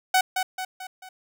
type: tone with echo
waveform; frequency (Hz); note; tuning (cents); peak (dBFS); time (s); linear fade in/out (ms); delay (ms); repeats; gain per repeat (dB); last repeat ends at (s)
sawtooth; 748; F#5; +19; -13; 0.14-0.21; 5; 220; 4; -6; 1.09
effects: none